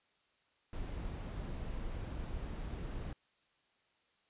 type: noise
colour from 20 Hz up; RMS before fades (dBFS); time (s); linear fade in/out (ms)
brown; -41; 0.73-3.13; 2
effects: white hiss -74 dBFS RMS until 4.29 s + resampled to 8000 Hz